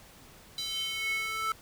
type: tone with high-pass filter sweep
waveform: square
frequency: 440 Hz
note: A4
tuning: in tune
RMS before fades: -33 dBFS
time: 0.58-1.52 s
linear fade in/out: 2 ms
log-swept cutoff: 3900 to 1400 Hz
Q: 5.6
effects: pink hiss -54 dBFS RMS until 1.61 s